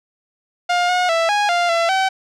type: tone with pitch steps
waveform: sawtooth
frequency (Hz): 708 / 723 / 662 / 826 / 698 / 673 / 765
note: F5 / F#5 / E5 / G#5 / F5 / E5 / G5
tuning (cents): +23 / -40 / +7 / -10 / -1 / +36 / -42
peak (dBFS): -11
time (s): 0.69-2.09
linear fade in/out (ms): 10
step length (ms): 200
effects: low-pass 5000 Hz 12 dB/octave